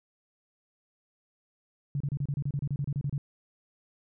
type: tone bursts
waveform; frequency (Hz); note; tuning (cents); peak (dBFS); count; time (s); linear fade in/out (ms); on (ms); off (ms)
sine; 141.4; C#3; +35; -27; 15; 1.95-3.18; 2; 54; 30
effects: none